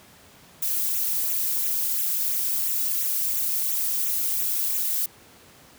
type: noise with flanger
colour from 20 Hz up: violet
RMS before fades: -25 dBFS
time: 0.62-5.06 s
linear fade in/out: 5 ms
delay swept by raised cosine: 0.2 to 2.6 ms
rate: 2.9 Hz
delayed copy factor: -0.7
effects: pink hiss -51 dBFS RMS until 5.78 s + high-pass 80 Hz 12 dB/octave